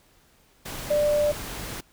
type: tone in noise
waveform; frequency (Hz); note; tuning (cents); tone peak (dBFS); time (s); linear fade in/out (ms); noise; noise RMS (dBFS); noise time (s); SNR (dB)
sine; 592; D5; +14; -19; 0.9-1.32; 10; pink; -35; 0.65-1.81; +13
effects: pink hiss -60 dBFS RMS until 1.92 s